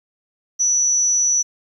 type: tone with amplitude modulation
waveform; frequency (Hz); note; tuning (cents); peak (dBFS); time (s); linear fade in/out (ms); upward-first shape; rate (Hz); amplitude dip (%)
sine; 5920; F#8; 0; -12; 0.59-1.43; 20; sine; 282; 50
effects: 9-bit